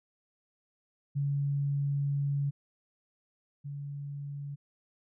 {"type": "tone pair in turn", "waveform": "sine", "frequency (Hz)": [141.4, 142.38], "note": ["C#3", "C#3"], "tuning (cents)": [35, 47], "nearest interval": "unison", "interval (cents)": 12, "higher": "second", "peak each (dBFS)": [-27, -36], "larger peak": "first", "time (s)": [[1.15, 2.51], [3.64, 4.56]], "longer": "first", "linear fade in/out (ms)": 20, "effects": []}